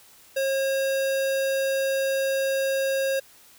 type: tone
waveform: square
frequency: 540 Hz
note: C#5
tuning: 45 cents flat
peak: -23 dBFS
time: 0.36-3.2 s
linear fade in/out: 10 ms
effects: white hiss -53 dBFS RMS until 3.58 s